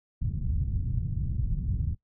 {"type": "low-pass noise", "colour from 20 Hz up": "white", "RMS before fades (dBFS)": -29, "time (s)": [0.21, 1.95], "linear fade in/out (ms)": 10, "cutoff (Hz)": 130, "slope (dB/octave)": 24, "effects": ["noise-tail reverb RT60 0.1 s tail -18 dB re dry"]}